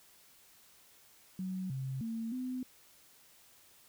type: tone with pitch steps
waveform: sine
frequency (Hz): 186.8 / 132.7 / 226.5 / 254.3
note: F#3 / C3 / A#3 / C4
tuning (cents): +17 / +25 / -50 / -49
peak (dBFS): -35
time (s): 1.39-2.63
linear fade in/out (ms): 2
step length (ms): 310
effects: white hiss -62 dBFS RMS until 3.88 s